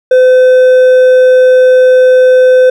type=tone with hard clipping; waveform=triangle; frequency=510 Hz; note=C5; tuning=44 cents flat; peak=-3 dBFS; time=0.11-2.7 s; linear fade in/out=5 ms; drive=7 dB; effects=none